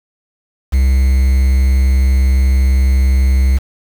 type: tone with quantisation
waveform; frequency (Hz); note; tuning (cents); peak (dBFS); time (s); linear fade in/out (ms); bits
triangle; 65.9; C2; +13; -6; 0.72-3.59; 20; 5
effects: none

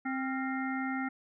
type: harmonic tone with a mistuned harmonic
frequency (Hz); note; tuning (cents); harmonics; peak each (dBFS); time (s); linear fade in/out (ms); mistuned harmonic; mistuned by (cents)
263.6; C4; +13; 1 / 3 / 5 / 7 / 8; -33 / -39 / -39 / -42 / -43; 0.05-1.09; 10; 5; +83
effects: none

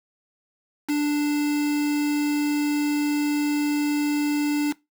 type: tone with quantisation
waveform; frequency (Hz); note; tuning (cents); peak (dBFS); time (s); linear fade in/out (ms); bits
triangle; 294.2; D4; +3; -18; 0.88-4.73; 20; 5
effects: noise-tail reverb RT60 0.2 s tail -20 dB re dry

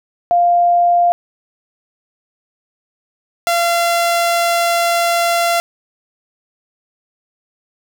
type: tone pair in turn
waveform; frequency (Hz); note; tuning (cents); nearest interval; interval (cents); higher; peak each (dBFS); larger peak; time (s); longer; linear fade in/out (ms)
sine / sawtooth; 698.5 / 685.3; F5 / F5; 0 / -33; unison; 33; first; -9; neither; 0.31-1.12 / 3.47-5.6; second; 0
effects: none

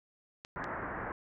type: clicks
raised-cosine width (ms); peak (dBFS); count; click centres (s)
0.2; -28; 2; 0.449 / 0.642
type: low-pass noise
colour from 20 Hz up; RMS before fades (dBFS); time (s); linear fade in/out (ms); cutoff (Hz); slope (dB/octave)
white; -39; 0.56-1.12; 0; 1800; 48
effects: none

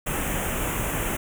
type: band-stop noise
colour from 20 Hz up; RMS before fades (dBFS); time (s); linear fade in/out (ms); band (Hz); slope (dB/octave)
pink; -27; 0.06-1.17; 10; 3100 to 6600; 48
effects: none

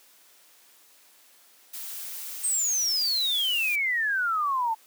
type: noise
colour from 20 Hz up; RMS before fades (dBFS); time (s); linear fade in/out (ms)
blue; -37; 1.73-3.76; 10
type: exponential sweep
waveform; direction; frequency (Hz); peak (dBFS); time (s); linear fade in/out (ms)
sine; down; 8600 to 870; -23; 2.43-4.75; 20
effects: white hiss -57 dBFS RMS until 4.86 s + high-pass 300 Hz 12 dB/octave

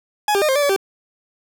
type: tone with pitch steps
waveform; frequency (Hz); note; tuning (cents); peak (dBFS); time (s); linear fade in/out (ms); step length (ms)
40% pulse; 839 / 398.6 / 610 / 530 / 582 / 570 / 390; G#5 / G4 / D#5 / C5 / D5 / C#5 / G4; +17 / +29 / -34 / +22 / -16 / +48 / -9; -14; 0.28-0.763; 2; 69
effects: none

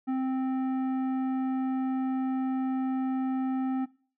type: tone with tanh clipping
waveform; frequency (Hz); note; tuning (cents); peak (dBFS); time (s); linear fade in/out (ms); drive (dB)
triangle; 261.6; C4; 0; -28; 0.07-3.86; 20; 15
effects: noise-tail reverb RT60 0.4 s tail -19 dB re dry

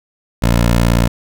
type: tone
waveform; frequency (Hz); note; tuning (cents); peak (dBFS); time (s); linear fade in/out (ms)
15% pulse; 58.27; A#1; 0; -4; 0.42-1.08; 10
effects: none

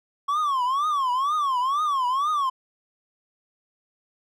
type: tone with vibrato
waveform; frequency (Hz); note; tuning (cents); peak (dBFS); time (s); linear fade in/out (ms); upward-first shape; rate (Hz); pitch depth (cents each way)
triangle; 1102; C#6; -11; -19; 0.28-2.5; 10; triangle; 2.1; 230
effects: none

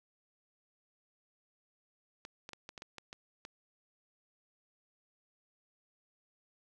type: clicks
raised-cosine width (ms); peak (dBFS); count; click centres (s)
0.2; -28; 9; 2.251 / 2.491 / 2.533 / 2.691 / 2.778 / 2.821 / 2.983 / 3.129 / 3.451
effects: none

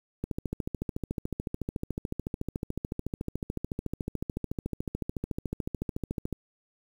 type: click train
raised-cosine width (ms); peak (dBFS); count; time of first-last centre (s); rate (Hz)
3; -18; 85; 0.24-6.327; 13.8
effects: 8-bit

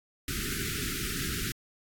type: band-stop noise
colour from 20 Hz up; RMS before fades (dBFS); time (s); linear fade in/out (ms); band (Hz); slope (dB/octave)
pink; -33; 0.28-1.52; 2; 420 to 1300; 96
effects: AAC 64 kbps

